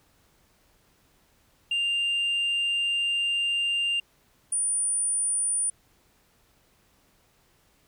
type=tone pair in turn; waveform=sine; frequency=2794 / 9398 Hz; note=F7 / D9; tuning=0 / 0 cents; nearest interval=octave + major sixth; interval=2100 cents; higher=second; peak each=-21 dBFS; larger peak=neither; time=1.71-4 / 4.52-5.7 s; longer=first; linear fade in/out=5 ms; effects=tanh soft clip ceiling -22 dBFS + pink hiss -64 dBFS RMS until 7.87 s